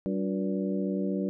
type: harmonic tone with a mistuned harmonic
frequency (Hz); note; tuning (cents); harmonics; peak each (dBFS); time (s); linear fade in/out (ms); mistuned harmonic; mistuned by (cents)
96.5; G2; -27; 2 / 3 / 4 / 5 / 6; -29 / -33 / -35 / -37 / -39; 0.06-1.29; 0; 4; -110
effects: none